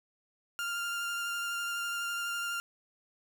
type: tone with vibrato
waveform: 30% pulse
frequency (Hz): 1396.9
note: F6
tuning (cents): 0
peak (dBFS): -30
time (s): 0.59-2.6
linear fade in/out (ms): 0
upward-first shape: triangle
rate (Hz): 12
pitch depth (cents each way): 14
effects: none